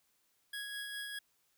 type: tone with tremolo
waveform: 25% pulse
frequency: 1661.2 Hz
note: G#6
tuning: in tune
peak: -35 dBFS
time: 0.53-1.19 s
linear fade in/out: 5 ms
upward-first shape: sine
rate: 4.9 Hz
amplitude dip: 30%
effects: white hiss -75 dBFS RMS until 1.57 s